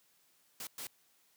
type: noise bursts at uneven times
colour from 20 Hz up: white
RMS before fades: -43 dBFS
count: 2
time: 0.6-0.67 / 0.78-0.87 s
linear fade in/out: 2 ms
effects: white hiss -70 dBFS RMS until 1.36 s + high-pass 100 Hz 12 dB/octave